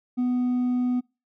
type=tone with hard clipping; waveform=sine; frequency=248.3 Hz; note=B3; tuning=9 cents sharp; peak=-22 dBFS; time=0.17-1.01 s; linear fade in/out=20 ms; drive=2 dB; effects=noise-tail reverb RT60 0.3 s tail -26 dB re dry